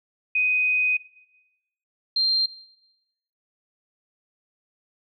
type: tone pair in turn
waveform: sine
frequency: 2501 / 4175 Hz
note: D#7 / C8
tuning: +8 / -5 cents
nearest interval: major sixth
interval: 887 cents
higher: second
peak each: -19 dBFS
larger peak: neither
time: 0.35-0.97 / 2.16-2.46 s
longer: first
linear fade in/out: 5 ms
effects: noise-tail reverb RT60 0.9 s tail -17 dB re dry